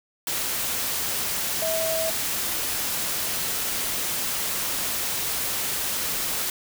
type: tone in noise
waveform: sine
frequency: 647 Hz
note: E5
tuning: 32 cents flat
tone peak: -25 dBFS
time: 1.62-2.1 s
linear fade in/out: 2 ms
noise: white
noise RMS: -27 dBFS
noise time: 0.27-6.5 s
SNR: -1 dB
effects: none